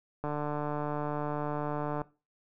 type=click train; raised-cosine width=1 ms; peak=-20 dBFS; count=264; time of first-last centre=0.24-2.017 s; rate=148 Hz; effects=noise-tail reverb RT60 0.3 s tail -19 dB re dry